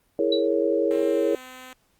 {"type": "chord", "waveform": "sine", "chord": "A# half-diminished seventh", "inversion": "second", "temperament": "equal", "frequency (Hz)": [329.6, 415.3, 466.2, 554.4], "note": ["E4", "G#4", "A#4", "C#5"], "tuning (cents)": [0, 0, 0, 0], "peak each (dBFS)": -25, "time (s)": [0.19, 1.35], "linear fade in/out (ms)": 2}
{"type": "tone with exponential decay", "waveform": "sine", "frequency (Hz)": 3924, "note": "B7", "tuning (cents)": -12, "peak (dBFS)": -21, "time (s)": [0.32, 0.48], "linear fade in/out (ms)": 5, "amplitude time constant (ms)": 33}
{"type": "tone with pitch glide", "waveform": "5% pulse", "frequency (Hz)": [264.9, 256.3], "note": ["C4", "C4"], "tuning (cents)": [22, -36], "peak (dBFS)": -29, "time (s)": [0.91, 1.73], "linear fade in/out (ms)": 0, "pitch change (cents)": -58, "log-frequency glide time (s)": [1.06, 1.33]}
{"effects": ["pink hiss -66 dBFS RMS until 1.99 s", "Opus 32 kbps"]}